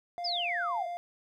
triangle tone, 698.5 Hz, F5, in tune, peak -32 dBFS, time 0.18-0.97 s, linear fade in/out 0 ms
sine exponential sweep, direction down, 5310 to 642 Hz, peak -30 dBFS, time 0.24-0.87 s, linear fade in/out 10 ms
effects none

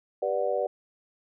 sine chord, G major seventh, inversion none, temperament just, 392 / 490 / 588 / 735 Hz, G4 / B4 / D5 / F#5, 0 / -14 / +2 / -12 cents, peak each -33 / -29 / -28 / -33 dBFS, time 0.22-0.67 s, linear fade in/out 5 ms, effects none

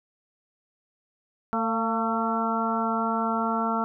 harmonic tone with a mistuned harmonic, 224.8 Hz, A3, 37 cents sharp, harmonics 1 / 2 / 3 / 4 / 5 / 6, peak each -28 / -34 / -31 / -30 / -33 / -29 dBFS, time 1.53-3.84 s, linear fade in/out 0 ms, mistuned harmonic 3, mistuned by +37 cents, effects none

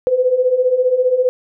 sine beating tone pair, 493.9 / 508.9 Hz, B4 / C5, 0 / -48 cents, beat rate 15 Hz, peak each -18 / -13 dBFS, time 0.07-1.29 s, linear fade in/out 0 ms, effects none

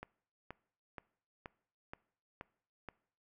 click train, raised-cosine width 0.5 ms, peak -29 dBFS, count 7, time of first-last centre 0.03-2.887 s, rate 2.1 Hz, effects noise-tail reverb RT60 0.6 s tail -22 dB re dry

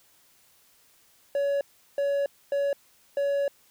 triangle tone bursts at uneven times, 563 Hz, C#5, 27 cents sharp, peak -21 dBFS, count 4, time 1.35-1.61 / 1.98-2.26 / 2.52-2.73 / 3.17-3.48 s, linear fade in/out 2 ms, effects white hiss -61 dBFS RMS until 3.7 s

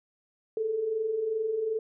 sine tone pair together, 420 / 442.6 Hz, G#4 / A4, +19 / +10 cents, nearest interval minor second, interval 91 cents, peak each -36 / -27 dBFS, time 0.57-1.79 s, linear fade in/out 2 ms, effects none

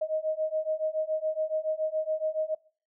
sine beating tone pair, 622.3 / 629.4 Hz, D#5 / D#5, 0 / +20 cents, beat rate 7.1 Hz, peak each -30 / -30 dBFS, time 0.01-2.55 s, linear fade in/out 10 ms, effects noise-tail reverb RT60 0.4 s tail -21 dB re dry

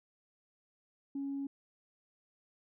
sine tone, 277.2 Hz, C#4, in tune, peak -34 dBFS, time 1.15-1.47 s, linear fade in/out 5 ms, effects tanh soft clip ceiling -31 dBFS

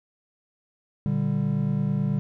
triangle chord, G minor, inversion first, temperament just, 117.6 / 147 / 196 Hz, Bb2 / D3 / G3, +16 / +2 / 0 cents, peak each -28 / -23 / -24 dBFS, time 1.06-2.19 s, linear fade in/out 0 ms, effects none

